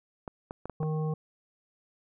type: clicks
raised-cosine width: 1 ms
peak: -23 dBFS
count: 5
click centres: 0.278 / 0.509 / 0.656 / 0.697 / 0.831 s
type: harmonic tone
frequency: 155.56 Hz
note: D#3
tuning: in tune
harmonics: 1 / 3 / 5 / 7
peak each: -28 / -36 / -43 / -46 dBFS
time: 0.8-1.14 s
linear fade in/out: 5 ms
effects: none